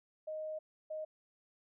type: tone bursts at uneven times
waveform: sine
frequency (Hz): 622.3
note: D#5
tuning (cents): 0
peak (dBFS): -38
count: 2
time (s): 0.27-0.59 / 0.9-1.05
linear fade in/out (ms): 10
effects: none